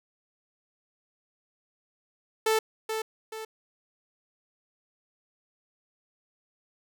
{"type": "tone with echo", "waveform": "sawtooth", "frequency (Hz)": 440, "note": "A4", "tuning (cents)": 0, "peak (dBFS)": -18, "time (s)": [2.46, 2.59], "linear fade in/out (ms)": 5, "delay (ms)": 430, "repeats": 2, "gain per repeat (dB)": -7, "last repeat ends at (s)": 3.45, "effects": []}